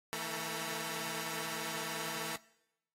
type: tone cluster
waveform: 5% pulse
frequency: 162.2 / 224.1 / 443.4 / 959 Hz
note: E3 / A3 / A4 / A#5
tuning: -28 / +32 / +13 / +49 cents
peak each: -31 dBFS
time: 0.13-2.36 s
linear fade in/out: 0 ms
effects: noise-tail reverb RT60 0.9 s tail -22 dB re dry + AAC 48 kbps